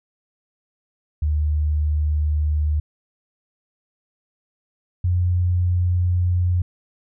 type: tone pair in turn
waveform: sine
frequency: 75.6 / 89.09 Hz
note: D#2 / F2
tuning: -49 / +35 cents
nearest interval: minor third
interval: 284 cents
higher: second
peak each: -17 / -16 dBFS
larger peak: second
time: 1.22-2.8 / 5.04-6.62 s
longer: neither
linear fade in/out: 5 ms
effects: none